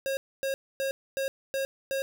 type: tone bursts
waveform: square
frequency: 541 Hz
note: C#5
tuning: 42 cents flat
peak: -28 dBFS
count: 6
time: 0.06-2.02 s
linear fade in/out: 0 ms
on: 110 ms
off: 260 ms
effects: none